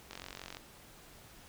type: click train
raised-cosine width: 0.2 ms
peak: -26 dBFS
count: 22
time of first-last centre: 0.11-0.57 s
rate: 45.7 Hz
effects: pink hiss -56 dBFS RMS until 1.48 s